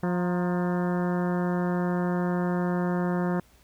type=harmonic tone with a mistuned harmonic; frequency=177.4 Hz; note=F3; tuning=27 cents sharp; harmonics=1 / 2 / 3 / 4 / 5 / 6 / 7 / 8 / 9 / 10; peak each=-25 / -31 / -35 / -37 / -39 / -41 / -42 / -43 / -44 / -45 dBFS; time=0.03-3.4 s; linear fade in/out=2 ms; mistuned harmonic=5; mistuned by=+76 cents; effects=added 60 Hz sine -60 dBFS peak until 3.63 s + pink hiss -60 dBFS RMS until 3.63 s